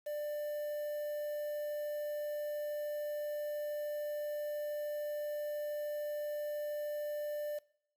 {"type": "tone with quantisation", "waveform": "triangle", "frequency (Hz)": 593, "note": "D5", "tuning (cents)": 17, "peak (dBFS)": -34, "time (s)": [0.06, 7.59], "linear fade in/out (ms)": 10, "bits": 9, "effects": ["noise-tail reverb RT60 0.6 s tail -21 dB re dry"]}